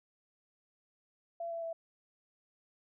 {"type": "tone with pitch steps", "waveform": "sine", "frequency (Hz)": [677, 669.2, 661.5], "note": ["E5", "E5", "E5"], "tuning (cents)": [46, 26, 6], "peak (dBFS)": -36, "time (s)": [1.4, 1.73], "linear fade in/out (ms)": 5, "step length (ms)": 110, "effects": []}